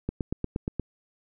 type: click train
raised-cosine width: 3 ms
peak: -15 dBFS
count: 7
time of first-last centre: 0.09-0.797 s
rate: 8.49 Hz
effects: none